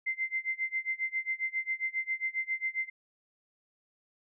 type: tone with tremolo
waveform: sine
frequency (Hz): 2080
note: C7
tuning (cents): -11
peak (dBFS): -27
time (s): 0.06-2.9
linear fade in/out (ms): 10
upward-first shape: sine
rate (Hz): 7.4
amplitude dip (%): 95
effects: none